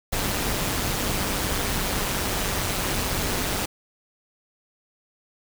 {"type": "noise with amplitude modulation", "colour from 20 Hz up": "pink", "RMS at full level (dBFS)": -23, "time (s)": [0.12, 3.66], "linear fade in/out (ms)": 10, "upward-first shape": "sine", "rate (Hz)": 196, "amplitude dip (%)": 60, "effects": []}